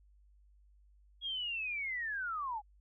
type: linear sweep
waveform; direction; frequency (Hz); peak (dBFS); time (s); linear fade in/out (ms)
sine; down; 3322 to 797; -35; 1.21-2.62; 50
effects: added 50 Hz sine -61 dBFS peak until 2.8 s